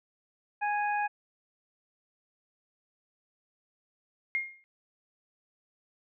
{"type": "harmonic tone", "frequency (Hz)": 829, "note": "G#5", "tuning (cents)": -3, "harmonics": [1, 2, 3], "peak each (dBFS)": [-28, -34, -38], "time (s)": [0.61, 1.08], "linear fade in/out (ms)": 20}
{"type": "tone with exponential decay", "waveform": "sine", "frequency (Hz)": 2131, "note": "C7", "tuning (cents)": 31, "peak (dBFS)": -24, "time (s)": [4.35, 4.64], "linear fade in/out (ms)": 0, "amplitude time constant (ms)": 62}
{"effects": []}